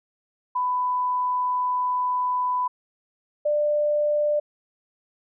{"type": "tone pair in turn", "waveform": "sine", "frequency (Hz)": [997, 594], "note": ["B5", "D5"], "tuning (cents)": [16, 20], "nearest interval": "major sixth", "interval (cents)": 896, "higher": "first", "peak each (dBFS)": [-21, -19], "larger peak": "second", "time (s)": [[0.55, 2.68], [3.45, 4.4]], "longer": "first", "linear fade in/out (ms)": 10, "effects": []}